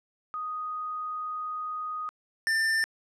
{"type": "tone pair in turn", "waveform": ["sine", "square"], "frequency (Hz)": [1244.5, 1789.1], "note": ["D#6", "A6"], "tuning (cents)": [0, 28], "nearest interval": "tritone", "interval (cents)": 628, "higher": "second", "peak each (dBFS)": [-31, -24], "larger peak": "second", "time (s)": [[0.34, 2.09], [2.47, 2.84]], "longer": "first", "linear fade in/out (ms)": 0, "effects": ["low-pass 9000 Hz 12 dB/octave"]}